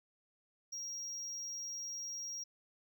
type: tone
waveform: triangle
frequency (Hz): 5630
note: F8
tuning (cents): +13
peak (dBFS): -39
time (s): 0.72-2.44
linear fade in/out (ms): 10
effects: none